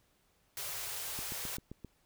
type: band-stop noise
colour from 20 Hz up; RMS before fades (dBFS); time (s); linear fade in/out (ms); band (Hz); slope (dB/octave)
white; -40; 0.57-1.57; 2; 150 to 370; 48
type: click train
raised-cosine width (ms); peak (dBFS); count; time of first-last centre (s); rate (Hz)
3; -31; 6; 1.19-1.847; 7.61
effects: pink hiss -72 dBFS RMS until 2.05 s